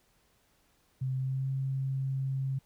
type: tone with pitch glide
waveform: sine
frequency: 130.81 to 134.18 Hz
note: C3 to C3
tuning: 0 to +44 cents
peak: -29 dBFS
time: 1.01-2.59 s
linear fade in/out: 10 ms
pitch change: +44 cents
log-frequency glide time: 1.16-1.49 s
effects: pink hiss -69 dBFS RMS until 2.65 s